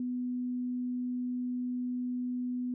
sine tone, 248.4 Hz, B3, 10 cents sharp, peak -31 dBFS, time 0-2.74 s, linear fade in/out 2 ms, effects none

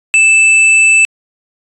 sine tone with hard clipping, 2637 Hz, E7, in tune, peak -6 dBFS, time 0.14-1.05 s, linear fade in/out 0 ms, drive 14 dB, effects resampled to 24000 Hz

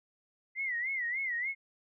sine tone with vibrato, 2021 Hz, B6, 39 cents sharp, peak -31 dBFS, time 0.55-1.55 s, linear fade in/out 50 ms, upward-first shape sine, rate 3.4 Hz, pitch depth 140 cents each way, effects none

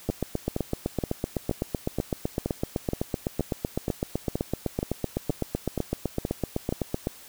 two click trains, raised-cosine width 2 ms, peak -13 / -12 dBFS, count 15 / 56, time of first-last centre 0.09-6.725 / 0.1-7.071 s, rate 2.11 / 7.89 Hz, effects white hiss -48 dBFS RMS until 7.28 s

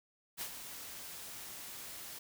white noise with ADSR envelope, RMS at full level -39 dBFS, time 0.37-2.19 s, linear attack 42 ms, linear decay 75 ms, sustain -8 dB, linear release 7 ms, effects none

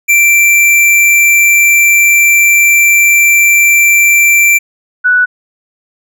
square / sine tone pair in turn, 2349 / 1479.8 Hz, D7 / F#6, 0 / 0 cents, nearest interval minor sixth, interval 800 cents, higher first, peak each -5 dBFS, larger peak neither, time 0.08-4.59 / 5.04-5.26 s, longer first, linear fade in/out 20 ms, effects none

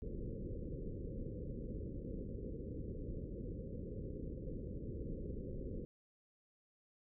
pink low-pass noise, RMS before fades -44 dBFS, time 0.02-5.85 s, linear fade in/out 0 ms, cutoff 530 Hz, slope 96 dB/octave, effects none

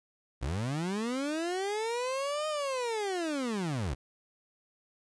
30% pulse linear two-way sweep, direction up then down, 55.8 to 622.3 to 55.8 Hz, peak -28 dBFS, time 0.41-3.95 s, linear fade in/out 20 ms, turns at 2.48 s, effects resampled to 22050 Hz + 11-bit

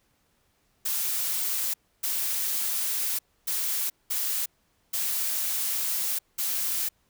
blue noise bursts at uneven times, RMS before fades -28 dBFS, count 6, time 0.85-1.74 / 2.03-3.19 / 3.47-3.9 / 4.1-4.46 / 4.93-6.19 / 6.38-6.89 s, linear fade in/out 10 ms, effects pink hiss -69 dBFS RMS until 7.09 s

